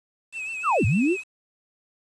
triangle tone with vibrato, 2600 Hz, E7, 24 cents flat, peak -28 dBFS, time 0.32-1.24 s, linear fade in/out 50 ms, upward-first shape sine, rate 6.6 Hz, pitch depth 61 cents each way
sine linear two-way sweep, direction down then up, 1480 to 86.4 to 403.7 Hz, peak -18 dBFS, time 0.63-1.17 s, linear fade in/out 50 ms, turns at 0.85 s
effects resampled to 22050 Hz + 8-bit

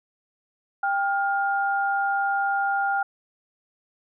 sine tone pair together, 793 / 1411.9 Hz, G5 / F6, +20 / +18 cents, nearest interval minor seventh, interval 998 cents, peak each -23 / -25 dBFS, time 0.83-3.03 s, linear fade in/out 5 ms, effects none

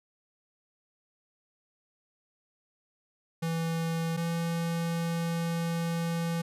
square tone pair in turn, 164.81 / 167.69 Hz, E3 / E3, 0 / +30 cents, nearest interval unison, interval 30 cents, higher second, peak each -29 / -29 dBFS, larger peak neither, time 3.42-4.17 / 4.17-6.42 s, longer second, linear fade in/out 10 ms, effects resampled to 32000 Hz

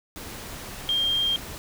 sine tone in noise, 3200 Hz, G7, 35 cents sharp, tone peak -21 dBFS, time 0.89-1.36 s, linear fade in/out 0 ms, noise pink, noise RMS -38 dBFS, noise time 0.16-1.58 s, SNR +14 dB, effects none

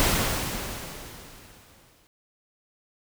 pink noise with exponential decay, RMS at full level -21 dBFS, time 0-2.07 s, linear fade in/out 0 ms, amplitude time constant 450 ms, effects none

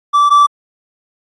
triangle tone pair in turn, 1162 / 1162 Hz, D6 / D6, -19 / -19 cents, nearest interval unison, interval 0 cents, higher neither, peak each -5 / -3 dBFS, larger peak second, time 0.13-0.3 / 0.3-0.47 s, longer neither, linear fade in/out 20 ms, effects AAC 32 kbps

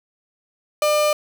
35% pulse tone, 600 Hz, D5, 37 cents sharp, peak -14 dBFS, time 0.82-1.13 s, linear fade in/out 2 ms, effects none

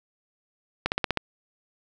slowing click train, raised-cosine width 0.3 ms, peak -7 dBFS, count 6, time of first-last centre 0.86-1.173 s, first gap 59 ms, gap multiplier 1.03, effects none

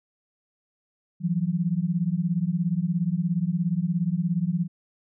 sine beating tone pair, 164.81 / 181.81 Hz, E3 / F#3, 0 / -30 cents, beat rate 17 Hz, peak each -25 dBFS, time 1.2-4.68 s, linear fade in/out 50 ms, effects none

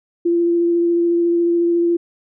sine tone with vibrato, 342.3 Hz, F4, 35 cents flat, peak -13 dBFS, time 0.25-1.97 s, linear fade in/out 10 ms, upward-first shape sine, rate 14 Hz, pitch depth 11 cents each way, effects none

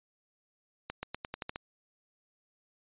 accelerating click train, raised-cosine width 0.3 ms, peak -20 dBFS, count 8, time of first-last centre 0.9-1.559 s, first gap 130 ms, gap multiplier 0.89, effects resampled to 8000 Hz

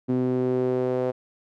sawtooth tone with band-pass filter sweep, 126.9 Hz, B2, 47 cents sharp, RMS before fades -24 dBFS, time 0.08-1.12 s, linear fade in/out 20 ms, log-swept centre 290 to 500 Hz, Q 3.1, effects none

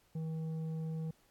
sine tone with tanh clipping, 160 Hz, D#3, 49 cents sharp, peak -37 dBFS, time 0.15-1.11 s, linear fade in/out 5 ms, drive 7 dB, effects pink hiss -70 dBFS RMS until 1.3 s + AAC 64 kbps

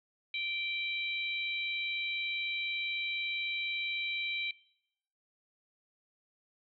harmonic tone, 782 Hz, G5, 4 cents flat, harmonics 3 / 4 / 5, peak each -35 / -42 / -39 dBFS, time 0.34-4.51 s, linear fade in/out 2 ms, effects noise-tail reverb RT60 0.8 s tail -21 dB re dry

